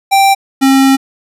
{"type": "tone pair in turn", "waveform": "square", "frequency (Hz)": [784, 269.1], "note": ["G5", "C4"], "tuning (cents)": [0, 49], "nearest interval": "octave + perfect fifth", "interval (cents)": 1851, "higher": "first", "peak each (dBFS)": -6, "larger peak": "neither", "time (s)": [[0.11, 0.35], [0.61, 0.97]], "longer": "second", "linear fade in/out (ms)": 20, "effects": ["resampled to 32000 Hz"]}